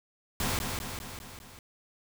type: noise with echo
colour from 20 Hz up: pink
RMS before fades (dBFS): -30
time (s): 0.4-0.59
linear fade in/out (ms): 2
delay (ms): 200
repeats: 5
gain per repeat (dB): -4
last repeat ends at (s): 1.59
effects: none